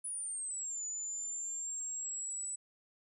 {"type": "exponential two-way sweep", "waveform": "sine", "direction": "down then up", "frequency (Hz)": [9956, 6950, 7950], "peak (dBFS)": -37, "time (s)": [0.04, 2.56], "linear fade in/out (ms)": 10, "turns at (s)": 0.84, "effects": []}